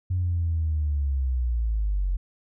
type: linear sweep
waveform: sine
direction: down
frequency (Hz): 92 to 44.06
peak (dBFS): -21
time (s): 0.1-2.17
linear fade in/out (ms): 10
effects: tanh soft clip ceiling -17 dBFS